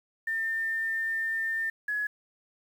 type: tone pair in turn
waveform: sine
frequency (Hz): 1802 / 1688.1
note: A6 / G#6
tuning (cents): +41 / +28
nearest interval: minor second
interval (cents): 113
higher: first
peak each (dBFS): -27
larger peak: neither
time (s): 0.27-1.7 / 1.88-2.07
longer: first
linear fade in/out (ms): 5
effects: 9-bit